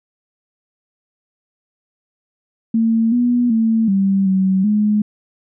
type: tone with pitch steps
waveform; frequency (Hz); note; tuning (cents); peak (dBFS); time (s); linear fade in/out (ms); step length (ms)
sine; 226.1 / 243 / 224.3 / 194.9 / 189.9 / 210.4; A3 / B3 / A3 / G3 / F#3 / G#3; +47 / -28 / +34 / -10 / +45 / +23; -12; 2.74-5.02; 5; 380
effects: none